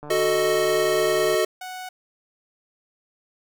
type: click train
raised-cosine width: 1 ms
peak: -25 dBFS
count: 196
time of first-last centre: 0.03-1.348 s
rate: 148 Hz
type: chord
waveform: square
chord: D# diminished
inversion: first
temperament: equal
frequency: 370 / 440 / 622.3 Hz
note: F#4 / A4 / D#5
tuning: 0 / 0 / 0 cents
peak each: -24 dBFS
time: 0.1-1.45 s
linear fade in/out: 5 ms
type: tone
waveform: sawtooth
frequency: 740 Hz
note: F#5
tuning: in tune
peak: -29 dBFS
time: 1.61-1.89 s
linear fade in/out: 5 ms
effects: none